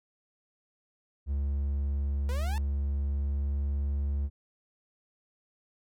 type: tone with pitch glide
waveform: triangle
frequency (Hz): 70.2 to 70.73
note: C#2 to C#2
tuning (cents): +22 to +35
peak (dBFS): -25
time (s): 1.26-4.3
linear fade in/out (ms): 50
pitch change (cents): +13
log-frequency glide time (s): 3.02-4.14
type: exponential sweep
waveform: sawtooth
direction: up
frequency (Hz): 472 to 916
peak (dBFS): -35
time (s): 2.29-2.58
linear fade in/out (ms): 0
effects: none